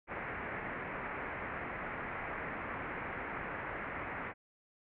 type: low-pass noise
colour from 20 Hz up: white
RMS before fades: -41 dBFS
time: 0.07-4.34 s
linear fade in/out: 50 ms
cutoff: 2200 Hz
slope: 48 dB/octave
effects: none